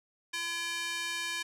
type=tone with high-pass filter; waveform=square; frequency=339.4 Hz; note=F4; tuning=49 cents flat; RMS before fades=-35 dBFS; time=0.33-1.43 s; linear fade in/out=10 ms; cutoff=2000 Hz; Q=1.2; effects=low-pass 10000 Hz 12 dB/octave